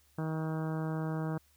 harmonic tone, 158.5 Hz, D#3, 32 cents sharp, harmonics 1 / 2 / 3 / 4 / 5 / 6 / 7 / 8 / 9 / 10, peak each -33 / -39 / -43 / -45 / -47 / -49 / -50 / -51 / -52 / -53 dBFS, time 0.18-1.38 s, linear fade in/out 5 ms, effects added 72 Hz sine -68 dBFS peak until 1.56 s + white hiss -68 dBFS RMS until 1.56 s

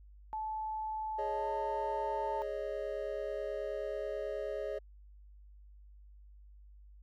sine tone with pitch glide, 869 to 891.4 Hz, A5 to A5, -22 to +22 cents, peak -35 dBFS, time 0.33-2.42 s, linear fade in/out 0 ms, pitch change +44 cents, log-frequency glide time 1.31-1.48 s
triangle chord, Ab suspended fourth, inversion none, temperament just, 415.3 / 553.7 / 623 Hz, Ab4 / Db5 / Eb5, 0 / -2 / +2 cents, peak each -38 dBFS, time 1.18-4.79 s, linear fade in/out 10 ms
effects added 50 Hz sine -53 dBFS peak until 7.02 s

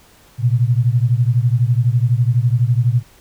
sine beating tone pair, 116.54 / 128.54 Hz, A#2 / C3, 0 / -30 cents, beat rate 12 Hz, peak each -14 / -16 dBFS, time 0.38-3.03 s, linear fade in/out 50 ms, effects pink hiss -49 dBFS RMS until 3.2 s

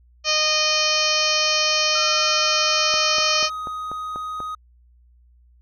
harmonic tone, 616 Hz, D#5, 17 cents flat, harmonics 1 / 2 / 3 / 4 / 5 / 6 / 7 / 8 / 9 / 10, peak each -27 / -27 / -32 / -25 / -25 / -36 / -25 / -28 / -24 / -28 dBFS, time 0.24-3.5 s, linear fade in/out 50 ms
triangle tone with pitch glide, 1350 to 1252.3 Hz, E6 to D#6, +41 to +11 cents, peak -25 dBFS, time 1.95-4.55 s, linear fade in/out 5 ms, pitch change -130 cents, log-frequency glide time 2.39-3.6 s
click train, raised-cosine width 1 ms, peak -20 dBFS, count 7, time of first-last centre 2.94-4.403 s, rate 4.1 Hz
effects added 60 Hz sine -51 dBFS peak until 5.61 s

